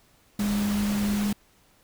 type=tone in noise; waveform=sine; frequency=205.5 Hz; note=G#3; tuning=18 cents flat; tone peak=-23 dBFS; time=0.39-1.33 s; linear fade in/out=5 ms; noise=pink; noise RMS=-34 dBFS; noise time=0.39-1.33 s; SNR=+8 dB; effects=pink hiss -61 dBFS RMS until 1.83 s